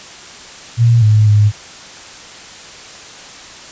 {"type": "tone with pitch steps", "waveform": "sine", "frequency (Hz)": [117.1, 107.2, 104.7], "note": ["A#2", "A2", "G#2"], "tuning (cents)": [8, -45, 15], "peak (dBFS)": -6, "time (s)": [0.77, 1.52], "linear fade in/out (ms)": 50, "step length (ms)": 250, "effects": ["white hiss -34 dBFS RMS until 3.71 s", "resampled to 16000 Hz"]}